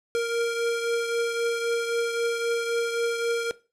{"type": "beating tone pair", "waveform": "square", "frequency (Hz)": [466.2, 470], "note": ["A#4", "A#4"], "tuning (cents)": [0, 14], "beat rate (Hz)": 3.8, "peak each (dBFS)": [-25, -33], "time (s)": [0.15, 3.51], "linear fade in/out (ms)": 0, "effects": ["noise-tail reverb RT60 0.3 s tail -18 dB re dry", "low-pass 10000 Hz 12 dB/octave"]}